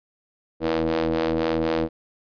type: ring-modulated tone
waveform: sawtooth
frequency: 81.2 Hz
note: E2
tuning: 26 cents flat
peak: -14 dBFS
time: 0.6-1.89 s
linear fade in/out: 50 ms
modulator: 404 Hz
effects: resampled to 11025 Hz